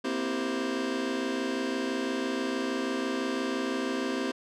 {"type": "chord", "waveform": "sawtooth", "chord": "C dominant seventh", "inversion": "third", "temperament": "just", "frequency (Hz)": [235.5, 261.6, 327, 392.4], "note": ["Bb3", "C4", "E4", "G4"], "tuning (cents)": [18, 0, -14, 2], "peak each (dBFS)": [-33, -27, -32, -30], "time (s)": [0.04, 4.32], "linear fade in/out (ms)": 10, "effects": ["low-pass 6000 Hz 12 dB/octave"]}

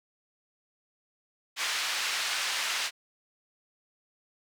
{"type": "band-pass noise", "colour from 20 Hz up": "pink", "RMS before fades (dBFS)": -31, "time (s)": [1.56, 2.91], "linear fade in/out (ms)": 50, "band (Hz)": [1600, 6000], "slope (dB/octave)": 12, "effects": []}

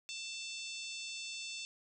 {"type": "harmonic tone", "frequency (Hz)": 888, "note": "A5", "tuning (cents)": 16, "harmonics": [3, 4, 5, 6, 7, 8, 9], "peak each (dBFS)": [-45, -47, -49, -51, -52, -53, -54], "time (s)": [0.09, 1.65], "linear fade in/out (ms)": 0, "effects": []}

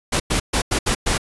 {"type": "noise bursts at uneven times", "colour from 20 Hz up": "pink", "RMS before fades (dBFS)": -19, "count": 6, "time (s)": [[0.12, 0.2], [0.3, 0.4], [0.53, 0.62], [0.71, 0.79], [0.86, 0.95], [1.06, 1.18]], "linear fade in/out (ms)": 10, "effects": ["resampled to 24000 Hz"]}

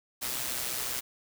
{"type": "noise with amplitude modulation", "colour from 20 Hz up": "white", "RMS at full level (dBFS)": -31, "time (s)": [0.21, 1.01], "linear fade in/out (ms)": 20, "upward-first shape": "sine", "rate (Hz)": 126, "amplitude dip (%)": 55, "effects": []}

